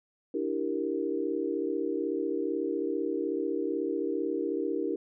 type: chord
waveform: sine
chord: E half-diminished seventh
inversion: third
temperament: equal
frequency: 293.7 / 329.6 / 392 / 466.2 Hz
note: D4 / E4 / G4 / Bb4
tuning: 0 / 0 / 0 / 0 cents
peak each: -34 / -33 / -33 / -34 dBFS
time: 0.34-4.96 s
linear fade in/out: 5 ms
effects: none